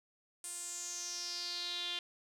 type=tone with band-pass filter sweep; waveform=sawtooth; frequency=350.4 Hz; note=F4; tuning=6 cents sharp; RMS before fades=-41 dBFS; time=0.44-1.99 s; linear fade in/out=2 ms; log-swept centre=8900 to 3300 Hz; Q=5.8; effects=none